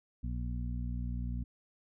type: harmonic tone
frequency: 60.3 Hz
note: B1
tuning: 41 cents flat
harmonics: 1 / 2 / 3 / 4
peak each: -35 / -40 / -45 / -44 dBFS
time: 0.23-1.44 s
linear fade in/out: 10 ms
effects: none